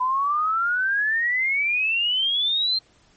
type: exponential sweep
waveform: sine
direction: up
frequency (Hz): 997 to 4186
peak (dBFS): -19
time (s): 0-2.79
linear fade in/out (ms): 10
effects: pink hiss -58 dBFS RMS until 3.16 s + MP3 32 kbps